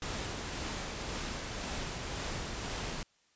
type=noise with tremolo; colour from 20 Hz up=pink; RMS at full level=-37 dBFS; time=0.02-3.03 s; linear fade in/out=2 ms; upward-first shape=sine; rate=1.9 Hz; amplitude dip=25%; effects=white hiss -70 dBFS RMS until 3.35 s + resampled to 16000 Hz